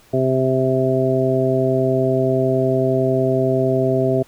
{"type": "harmonic tone", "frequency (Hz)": 130.81, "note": "C3", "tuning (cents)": 0, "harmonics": [1, 2, 3, 4, 5], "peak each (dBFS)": [-21, -22, -19, -27, -20], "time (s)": [0.13, 4.23], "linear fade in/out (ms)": 10, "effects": ["pink hiss -51 dBFS RMS until 4.27 s"]}